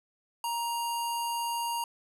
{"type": "tone with low-pass filter", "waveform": "square", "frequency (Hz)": 939, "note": "A#5", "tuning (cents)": 12, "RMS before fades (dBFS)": -32, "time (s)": [0.44, 1.84], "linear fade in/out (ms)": 2, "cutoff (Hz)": 12000, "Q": 2.3, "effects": []}